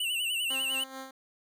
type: tone with vibrato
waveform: square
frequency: 2839 Hz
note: F7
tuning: 28 cents sharp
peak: -29 dBFS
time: 0-0.84 s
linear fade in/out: 5 ms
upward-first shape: sine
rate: 10 Hz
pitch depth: 100 cents each way
type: tone with tremolo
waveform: 10% pulse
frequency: 265 Hz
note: C4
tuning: 22 cents sharp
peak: -30 dBFS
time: 0.5-1.11 s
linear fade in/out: 5 ms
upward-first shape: sine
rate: 4.6 Hz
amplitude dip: 60%
effects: none